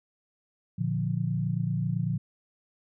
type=chord; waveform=sine; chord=Bb major; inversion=none; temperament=equal; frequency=116.54 / 146.83 / 174.61 Hz; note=Bb2 / D3 / F3; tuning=0 / 0 / 0 cents; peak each=-30 dBFS; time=0.78-2.18 s; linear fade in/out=10 ms; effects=none